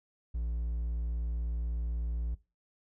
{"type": "tone with hard clipping", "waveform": "triangle", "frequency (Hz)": 58.1, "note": "A#1", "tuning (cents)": -5, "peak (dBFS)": -32, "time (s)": [0.34, 2.35], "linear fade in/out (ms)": 10, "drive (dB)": 6, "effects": ["noise-tail reverb RT60 0.3 s tail -20 dB re dry"]}